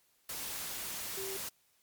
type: tone in noise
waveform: sine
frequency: 386.9 Hz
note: G4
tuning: 23 cents flat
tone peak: -40 dBFS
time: 1.17-1.37 s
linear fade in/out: 5 ms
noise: white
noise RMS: -40 dBFS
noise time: 0.29-1.49 s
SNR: -3 dB
effects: white hiss -71 dBFS RMS until 1.82 s + MP3 96 kbps